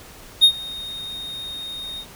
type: tone with ADSR envelope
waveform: triangle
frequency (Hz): 3706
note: A#7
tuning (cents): -11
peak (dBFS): -5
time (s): 0.41-2.06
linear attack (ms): 28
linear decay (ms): 79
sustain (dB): -23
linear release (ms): 67
effects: pink hiss -43 dBFS RMS until 2.15 s